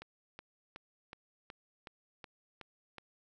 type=click train; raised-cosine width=0.3 ms; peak=-30 dBFS; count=9; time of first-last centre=0.02-2.983 s; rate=2.7 Hz; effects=none